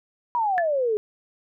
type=exponential sweep; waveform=sine; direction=down; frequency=985 to 412.1 Hz; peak=-20 dBFS; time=0.35-0.97 s; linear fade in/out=0 ms
type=tone with exponential decay; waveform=sine; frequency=1735 Hz; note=A6; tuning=25 cents flat; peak=-19 dBFS; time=0.58-0.68 s; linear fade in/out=0 ms; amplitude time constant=20 ms
effects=none